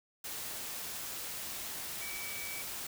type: tone in noise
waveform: sine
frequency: 2288 Hz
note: D7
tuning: 46 cents flat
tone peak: -43 dBFS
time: 2.01-2.62 s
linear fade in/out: 5 ms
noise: white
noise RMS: -41 dBFS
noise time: 0.24-2.87 s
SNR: -5 dB
effects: none